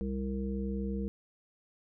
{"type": "harmonic tone", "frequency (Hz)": 66, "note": "C2", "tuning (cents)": 16, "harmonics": [1, 3, 5, 7], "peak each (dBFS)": [-36, -34, -43, -41], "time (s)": [0.01, 1.08], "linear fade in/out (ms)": 0, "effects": []}